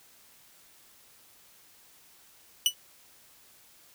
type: tone with exponential decay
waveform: sawtooth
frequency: 2960 Hz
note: F#7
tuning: in tune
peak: -13 dBFS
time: 2.66-2.74 s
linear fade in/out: 1 ms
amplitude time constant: 17 ms
effects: white hiss -58 dBFS RMS until 3.94 s